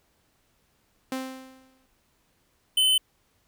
sawtooth tone with exponential decay, 261.6 Hz, C4, in tune, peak -23 dBFS, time 1.12-1.86 s, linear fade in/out 2 ms, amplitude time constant 160 ms
square tone, 3042 Hz, F#7, 47 cents sharp, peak -19 dBFS, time 2.77-2.98 s, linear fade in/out 5 ms
effects pink hiss -68 dBFS RMS until 3.47 s

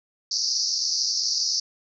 white band-pass noise, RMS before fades -25 dBFS, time 0.31-1.6 s, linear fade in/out 5 ms, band 4500 to 5900 Hz, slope 96 dB/octave, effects none

